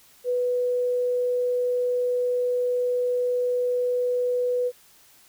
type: tone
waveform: sine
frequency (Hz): 493.9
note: B4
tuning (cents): 0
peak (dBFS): -21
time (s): 0.24-4.72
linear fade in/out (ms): 50
effects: white hiss -55 dBFS RMS until 5.28 s